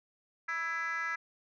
sine tone with frequency modulation, 1661.2 Hz, G#6, in tune, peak -30 dBFS, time 0.48-1.16 s, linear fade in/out 10 ms, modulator 342 Hz, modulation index 1.3, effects tanh soft clip ceiling -30 dBFS

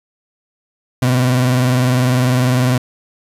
30% pulse tone with vibrato, 126.4 Hz, B2, 41 cents sharp, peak -9 dBFS, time 1.02-2.78 s, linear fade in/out 5 ms, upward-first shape square, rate 20 Hz, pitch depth 50 cents each way, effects resampled to 32000 Hz

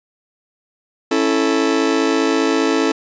40% pulse chord, A major, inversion first, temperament just, 275 / 330 / 440 Hz, C#4 / E4 / A4, -14 / +2 / 0 cents, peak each -18 dBFS, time 1.11-2.92 s, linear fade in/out 5 ms, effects resampled to 16000 Hz + 8-bit

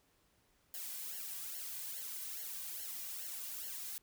blue noise with flanger, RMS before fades -44 dBFS, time 0.74-3.98 s, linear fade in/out 0 ms, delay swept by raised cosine 0.81 to 2.31 ms, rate 2.4 Hz, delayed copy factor -0.95, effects pink hiss -73 dBFS RMS until 4.02 s

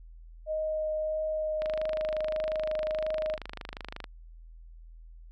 sine tone with vibrato, 622 Hz, D#5, 1 cent flat, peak -28 dBFS, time 0.46-3.38 s, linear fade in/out 50 ms, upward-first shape triangle, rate 1.6 Hz, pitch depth 8 cents each way
click train, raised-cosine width 0.3 ms, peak -22 dBFS, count 63, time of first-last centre 1.62-4.042 s, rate 25.6 Hz
effects added 41 Hz sine -46 dBFS peak until 5.31 s

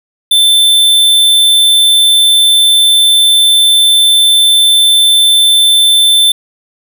square tone, 3540 Hz, A7, 10 cents sharp, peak -5 dBFS, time 0.31-6.32 s, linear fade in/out 5 ms, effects none

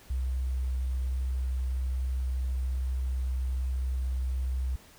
sine tone with sample-and-hold, 64.2 Hz, C2, 32 cents flat, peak -27 dBFS, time 0.1-4.76 s, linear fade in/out 5 ms, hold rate 8820 Hz, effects pink hiss -55 dBFS RMS until 4.98 s

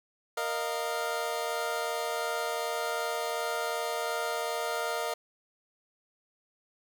25% pulse chord, Bb suspended fourth, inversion none, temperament equal with one note detuned, 466.2 / 615.8 / 698.5 Hz, Bb4 / Eb5 / F5, 0 / -18 / 0 cents, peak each -31 dBFS, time 0.37-5.14 s, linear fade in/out 5 ms, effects none

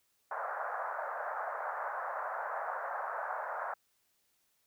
pink band-pass noise, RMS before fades -38 dBFS, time 0.31-3.74 s, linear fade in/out 5 ms, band 580 to 1600 Hz, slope 48 dB/octave, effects white hiss -75 dBFS RMS until 4.66 s

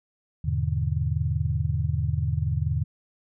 sine chord, E dominant seventh, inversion none, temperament just, 82.41 / 103.01 / 123.61 / 148.33 Hz, E2 / G#2 / B2 / D3, 0 / -14 / +2 / +18 cents, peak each -27 / -29 / -29 / -28 dBFS, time 0.44-2.84 s, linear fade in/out 10 ms, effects none

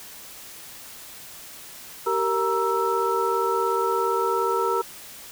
sine tone cluster, 387.5 / 464.7 / 939 / 1322 Hz, G4 / A#4 / A#5 / E6, -20 / -5 / +12 / +5 cents, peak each -26 dBFS, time 2.06-4.82 s, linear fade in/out 10 ms, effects white hiss -42 dBFS RMS until 5.31 s

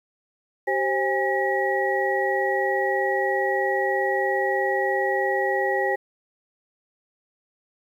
sine tone cluster, 386.9 / 530 / 815 / 1915 Hz, G4 / C5 / G#5 / A#6, -23 / +22 / -33 / +46 cents, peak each -26 dBFS, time 0.67-5.96 s, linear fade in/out 10 ms, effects 9-bit

